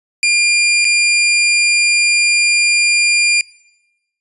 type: tone with dropouts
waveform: sawtooth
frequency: 2400 Hz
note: D7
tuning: 37 cents sharp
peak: -7 dBFS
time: 0.23-3.41 s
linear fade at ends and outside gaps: 1 ms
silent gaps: 0.846-0.851 s
effects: noise-tail reverb RT60 1.0 s tail -24 dB re dry + resampled to 24000 Hz